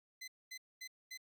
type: tone bursts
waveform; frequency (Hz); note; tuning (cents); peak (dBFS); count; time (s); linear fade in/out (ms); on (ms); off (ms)
20% pulse; 2037; C7; -47; -40; 4; 0.21-1.176; 10; 69; 230
effects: none